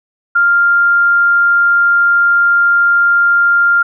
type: tone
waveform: sine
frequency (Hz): 1396.9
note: F6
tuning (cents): 0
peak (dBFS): -7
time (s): 0.35-3.83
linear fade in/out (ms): 10
effects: none